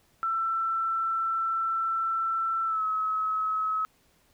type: tone with pitch glide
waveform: sine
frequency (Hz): 1337 to 1284.8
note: E6 to E6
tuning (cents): +24 to -45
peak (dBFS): -25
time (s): 0.23-3.85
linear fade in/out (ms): 0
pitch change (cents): -69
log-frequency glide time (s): 2.65-2.84
effects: pink hiss -65 dBFS RMS until 4.33 s